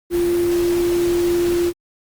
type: tone in noise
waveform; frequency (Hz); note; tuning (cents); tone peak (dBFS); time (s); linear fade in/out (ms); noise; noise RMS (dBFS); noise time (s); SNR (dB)
sine; 347.4; F4; -9; -15; 0.1-1.73; 50; pink; -30; 0.1-1.73; +12
effects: Opus 32 kbps